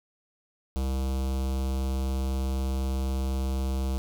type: tone with notch filter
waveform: square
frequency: 66 Hz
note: C2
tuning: 16 cents sharp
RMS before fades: -28 dBFS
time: 0.76-3.98 s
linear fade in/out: 0 ms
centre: 1800 Hz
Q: 0.92
effects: none